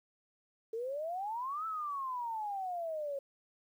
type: exponential two-way sweep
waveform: sine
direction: up then down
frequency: 438 to 1330 to 545 Hz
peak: -35 dBFS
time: 0.73-3.19 s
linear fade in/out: 5 ms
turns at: 1.66 s
effects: 11-bit